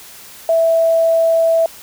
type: tone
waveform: sine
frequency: 658 Hz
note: E5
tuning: 3 cents flat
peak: -10 dBFS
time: 0.49-1.66 s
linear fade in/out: 2 ms
effects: white hiss -38 dBFS RMS until 1.82 s